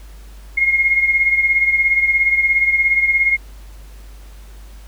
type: beating tone pair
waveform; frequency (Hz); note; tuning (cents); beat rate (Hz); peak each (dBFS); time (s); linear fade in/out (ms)
sine; 2145 / 2162; C7 / C#7; +42 / -44; 17; -13 / -20; 0.57-3.37; 10
effects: added 50 Hz sine -35 dBFS peak until 4.87 s + pink hiss -48 dBFS RMS until 4.87 s